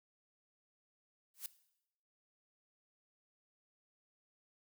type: noise with exponential growth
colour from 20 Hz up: blue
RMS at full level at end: -38 dBFS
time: 1.34-1.46 s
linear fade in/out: 2 ms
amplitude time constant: 26 ms
effects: noise-tail reverb RT60 0.8 s tail -17 dB re dry